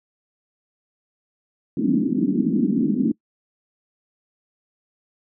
pink band-pass noise, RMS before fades -20 dBFS, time 1.77-3.12 s, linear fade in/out 5 ms, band 190 to 310 Hz, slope 48 dB/octave, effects noise-tail reverb RT60 0.1 s tail -24 dB re dry

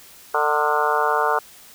harmonic tone with a mistuned harmonic, 150 Hz, D3, 37 cents sharp, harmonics 3 / 4 / 5 / 6 / 7 / 8 / 9 / 10, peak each -25 / -27 / -25 / -24 / -25 / -25 / -27 / -26 dBFS, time 0.34-1.39 s, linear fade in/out 5 ms, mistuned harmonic 10, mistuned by -63 cents, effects white hiss -46 dBFS RMS until 1.74 s

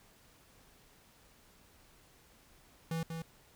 square tone with echo, 163.9 Hz, E3, 10 cents flat, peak -34 dBFS, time 2.91-3.03 s, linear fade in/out 2 ms, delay 190 ms, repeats 1, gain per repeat -5 dB, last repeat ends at 3.22 s, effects pink hiss -63 dBFS RMS until 3.55 s

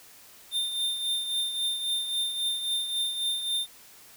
square tone with tremolo, 3612 Hz, A7, 45 cents sharp, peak -25 dBFS, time 0.51-3.67 s, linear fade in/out 50 ms, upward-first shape triangle, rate 3.7 Hz, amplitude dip 60%, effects white hiss -52 dBFS RMS until 4.16 s

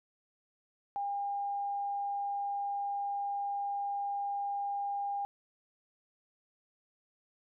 sine tone, 805 Hz, G5, 46 cents sharp, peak -32 dBFS, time 0.96-5.25 s, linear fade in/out 0 ms, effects none

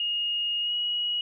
sine tone with pitch glide, 2858 to 2905 Hz, F7 to F#7, +39 to -32 cents, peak -25 dBFS, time 0-1.21 s, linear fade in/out 2 ms, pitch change +29 cents, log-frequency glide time 0.61-0.73 s, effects none

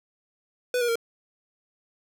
square tone with pitch steps, 495.6 / 478.7 / 462.4 Hz, B4 / A#4 / A#4, +6 / +46 / -14 cents, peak -23 dBFS, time 0.74-0.956 s, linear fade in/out 2 ms, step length 72 ms, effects none

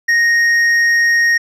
sine tone with hard clipping, 1864.7 Hz, A#6, in tune, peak -11 dBFS, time 0.08-1.38 s, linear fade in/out 10 ms, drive 5 dB, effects resampled to 32000 Hz

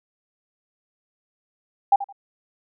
sine tone with echo, 799 Hz, G5, 33 cents sharp, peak -11 dBFS, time 1.92-1.96 s, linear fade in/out 5 ms, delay 83 ms, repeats 2, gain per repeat -14 dB, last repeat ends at 2.126 s, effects none

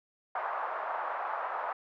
white band-pass noise, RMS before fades -35 dBFS, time 0.35-1.73 s, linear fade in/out 5 ms, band 670 to 1200 Hz, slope 24 dB/octave, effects none

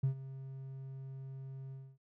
triangle tone with ADSR envelope, 134 Hz, C3, 42 cents sharp, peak -23 dBFS, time 0.03-1.98 s, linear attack 10 ms, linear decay 100 ms, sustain -18 dB, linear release 260 ms, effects tanh soft clip ceiling -24 dBFS

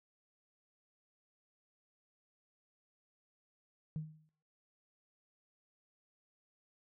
sine tone with exponential decay, 155.56 Hz, D#3, in tune, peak -33 dBFS, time 3.96-4.29 s, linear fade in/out 0 ms, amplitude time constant 70 ms, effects noise-tail reverb RT60 0.5 s tail -19 dB re dry + tanh soft clip ceiling -31 dBFS

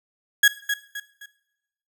35% pulse tone with echo, 1661.2 Hz, G#6, in tune, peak -10 dBFS, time 0.43-0.48 s, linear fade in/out 5 ms, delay 260 ms, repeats 3, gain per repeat -9 dB, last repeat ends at 1.26 s, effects noise-tail reverb RT60 0.9 s tail -17 dB re dry

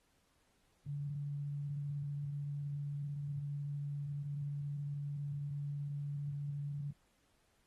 sine tone, 143.6 Hz, D3, 39 cents flat, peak -37 dBFS, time 0.86-6.91 s, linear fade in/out 5 ms, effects pink hiss -75 dBFS RMS until 7.66 s + AAC 32 kbps

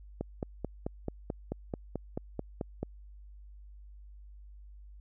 click train, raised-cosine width 2 ms, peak -20 dBFS, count 13, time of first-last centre 0.21-2.83 s, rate 4.58 Hz, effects added 50 Hz sine -48 dBFS peak until 5 s

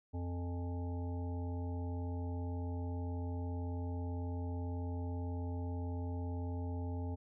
harmonic tone with a mistuned harmonic, 87.31 Hz, F2, in tune, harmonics 1 / 3 / 5 / 7 / 9 / 10, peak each -37 / -44 / -50 / -54 / -53 / -58 dBFS, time 0.13-7.16 s, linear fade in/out 20 ms, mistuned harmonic 9, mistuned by +63 cents, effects none

